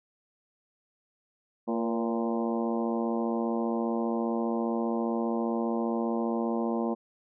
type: harmonic tone with a mistuned harmonic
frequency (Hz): 115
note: A#2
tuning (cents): -23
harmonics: 2 / 3 / 4 / 5 / 6 / 7 / 8 / 9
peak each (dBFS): -29 / -33 / -35 / -37 / -39 / -40 / -41 / -42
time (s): 1.67-6.95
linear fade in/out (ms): 20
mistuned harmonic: 4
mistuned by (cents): +47
effects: none